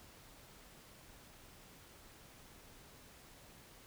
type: silence
effects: pink hiss -59 dBFS RMS until 3.86 s